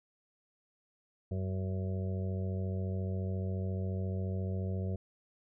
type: harmonic tone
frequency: 94.3 Hz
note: F#2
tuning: 33 cents sharp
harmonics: 1 / 2 / 4 / 5 / 6 / 7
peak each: -33 / -39 / -45 / -47 / -49 / -50 dBFS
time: 1.31-4.96 s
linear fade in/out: 5 ms
effects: none